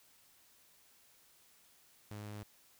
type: tone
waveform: sawtooth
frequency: 104.6 Hz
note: G#2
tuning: 13 cents sharp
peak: -40 dBFS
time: 2.11-2.43 s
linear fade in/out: 0 ms
effects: white hiss -66 dBFS RMS until 2.79 s